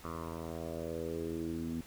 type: tone with low-pass filter sweep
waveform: 10% pulse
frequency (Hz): 82.2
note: E2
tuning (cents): -4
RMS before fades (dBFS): -39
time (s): 0.04-1.81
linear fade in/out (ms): 5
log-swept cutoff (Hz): 1200 to 240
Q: 4
effects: pink hiss -55 dBFS RMS until 1.86 s